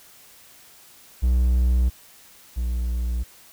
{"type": "tone pair in turn", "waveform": "triangle", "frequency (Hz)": [61.74, 59.84], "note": ["B1", "A#1"], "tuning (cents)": [0, 46], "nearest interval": "minor second", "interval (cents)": 54, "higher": "first", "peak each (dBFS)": [-14, -20], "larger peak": "first", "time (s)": [[1.22, 1.9], [2.56, 3.24]], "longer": "neither", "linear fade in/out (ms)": 20, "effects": ["white hiss -50 dBFS RMS until 3.52 s"]}